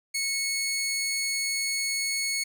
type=tone; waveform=15% pulse; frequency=2199 Hz; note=C#7; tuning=14 cents flat; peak=-20 dBFS; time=0.14-2.44 s; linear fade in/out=10 ms; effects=none